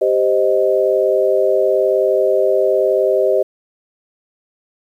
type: chord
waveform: sine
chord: C minor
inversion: second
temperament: equal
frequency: 392 / 523.3 / 622.3 Hz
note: G4 / C5 / Eb5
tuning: 0 / 0 / 0 cents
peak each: -16 dBFS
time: 0.01-3.43 s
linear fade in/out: 10 ms
effects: 8-bit